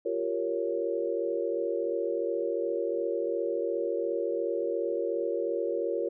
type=chord; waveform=sine; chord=G half-diminished seventh; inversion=third; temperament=equal; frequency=349.2 / 392 / 466.2 / 554.4 Hz; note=F4 / G4 / Bb4 / Db5; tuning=0 / 0 / 0 / 0 cents; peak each=-33 / -35 / -31 / -33 dBFS; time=0.05-6.09 s; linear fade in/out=10 ms; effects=none